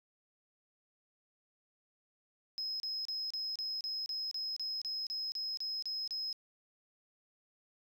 sine tone bursts, 5120 Hz, D#8, 49 cents sharp, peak -34 dBFS, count 15, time 2.58-6.328 s, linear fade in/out 0 ms, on 220 ms, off 32 ms, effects tanh soft clip ceiling -32 dBFS

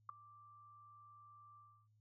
sine tone with ADSR envelope, 1174.7 Hz, D6, in tune, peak -37 dBFS, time 0.09-1.88 s, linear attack 3 ms, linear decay 6 ms, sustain -22 dB, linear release 310 ms, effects added 107 Hz sine -70 dBFS peak until 2 s

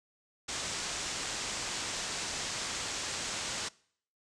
white low-pass noise, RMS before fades -37 dBFS, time 0.48-3.69 s, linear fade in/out 10 ms, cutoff 8100 Hz, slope 48 dB/octave, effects noise-tail reverb RT60 0.6 s tail -23 dB re dry

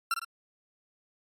40% pulse tone with echo, 1361 Hz, F6, 45 cents flat, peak -24 dBFS, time 0.11-0.14 s, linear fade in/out 2 ms, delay 53 ms, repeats 2, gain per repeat -6 dB, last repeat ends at 0.246 s, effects MP3 64 kbps

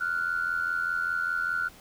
sine tone pair together, 1395 / 1480 Hz, F6 / F#6, -2 / 0 cents, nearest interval minor second, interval 102 cents, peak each -28 dBFS, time 0-1.69 s, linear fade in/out 20 ms, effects tanh soft clip ceiling -19 dBFS + pink hiss -52 dBFS RMS until 1.8 s

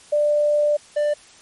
sine / triangle tone pair in turn, 592 / 592 Hz, D5 / D5, +14 / +14 cents, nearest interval unison, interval 0 cents, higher neither, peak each -15 dBFS, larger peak neither, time 0.12-0.77 / 0.96-1.14 s, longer first, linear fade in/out 10 ms, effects white hiss -48 dBFS RMS until 1.41 s + MP3 48 kbps

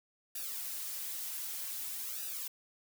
blue noise with flanger, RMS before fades -40 dBFS, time 0.35-2.48 s, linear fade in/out 5 ms, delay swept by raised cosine 0.92 to 5.92 ms, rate 0.53 Hz, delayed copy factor -1, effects none

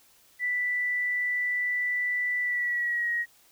sine tone with pitch glide, 1975.5 to 1890.7 Hz, B6 to A#6, 0 to +24 cents, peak -25 dBFS, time 0.39-3.26 s, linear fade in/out 50 ms, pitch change -76 cents, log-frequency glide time 2.41-3.11 s, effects white hiss -60 dBFS RMS until 3.51 s

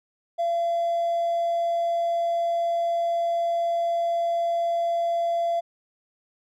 triangle tone with hard clipping, 681 Hz, F5, 44 cents flat, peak -22 dBFS, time 0.38-5.61 s, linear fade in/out 20 ms, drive 4 dB, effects none

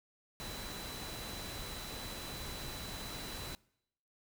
sine tone in noise, 3980 Hz, B7, 13 cents sharp, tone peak -49 dBFS, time 0.4-3.55 s, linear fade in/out 0 ms, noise pink, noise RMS -44 dBFS, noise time 0.4-3.55 s, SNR -8 dB, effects noise-tail reverb RT60 0.8 s tail -24 dB re dry

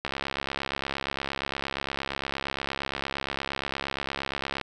click train, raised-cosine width 0.3 ms, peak -13 dBFS, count 314, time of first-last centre 0.05-4.613 s, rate 68.6 Hz, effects none

